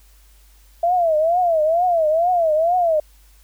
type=tone with vibrato; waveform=sine; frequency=667 Hz; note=E5; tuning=20 cents sharp; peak=-14 dBFS; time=0.83-3 s; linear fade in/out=5 ms; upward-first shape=triangle; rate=2.2 Hz; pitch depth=180 cents each way; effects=added 50 Hz sine -48 dBFS peak until 3.43 s + white hiss -56 dBFS RMS until 3.43 s